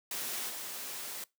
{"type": "noise with level steps", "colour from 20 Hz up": "white", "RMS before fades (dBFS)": [-37, -41], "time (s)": [0.11, 1.24], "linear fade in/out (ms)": 2, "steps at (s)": 0.48, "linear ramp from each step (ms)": 20, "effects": ["noise-tail reverb RT60 0.2 s tail -22 dB re dry", "high-pass 200 Hz 12 dB/octave"]}